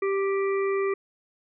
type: harmonic tone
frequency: 392 Hz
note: G4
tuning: in tune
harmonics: 1 / 3 / 5 / 6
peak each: -23 / -33 / -37 / -39 dBFS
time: 0.02-0.94 s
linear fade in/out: 5 ms
effects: none